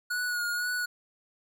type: tone with vibrato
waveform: square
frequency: 1453 Hz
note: F#6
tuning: 32 cents flat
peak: -29 dBFS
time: 0.1-0.86 s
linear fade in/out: 10 ms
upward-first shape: sine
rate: 2 Hz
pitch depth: 30 cents each way
effects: none